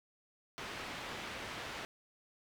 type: low-pass noise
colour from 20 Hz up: white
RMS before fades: -44 dBFS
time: 0.58-1.85 s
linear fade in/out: 0 ms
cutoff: 2600 Hz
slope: 12 dB/octave
effects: none